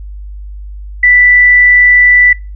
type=tone; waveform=sine; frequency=1975.5 Hz; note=B6; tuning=in tune; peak=-3 dBFS; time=1.03-2.33 s; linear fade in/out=5 ms; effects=noise-tail reverb RT60 0.3 s tail -24 dB re dry + added 50 Hz sine -23 dBFS peak until 2.55 s